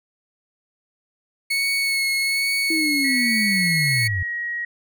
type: tone with vibrato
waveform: 30% pulse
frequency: 2200 Hz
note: C#7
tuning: 14 cents flat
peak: -17 dBFS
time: 1.5-4.08 s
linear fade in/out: 10 ms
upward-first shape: sine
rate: 1.2 Hz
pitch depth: 20 cents each way
type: linear sweep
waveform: sine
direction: down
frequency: 327.1 to 85.7 Hz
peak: -22 dBFS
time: 2.7-4.23 s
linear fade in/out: 5 ms
type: tone with pitch glide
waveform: sine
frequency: 1946 to 1897.2 Hz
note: B6 to A#6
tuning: -26 to +30 cents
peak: -24 dBFS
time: 3.04-4.65 s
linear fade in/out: 5 ms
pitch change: -44 cents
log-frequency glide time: 3.79-4.23 s
effects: none